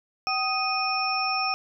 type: tone cluster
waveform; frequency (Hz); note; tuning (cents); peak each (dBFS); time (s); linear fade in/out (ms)
sine; 765 / 1250 / 2487 / 5390; G5 / D#6 / D#7 / E8; -42 / +8 / -1 / +38; -29; 0.27-1.54; 0
effects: none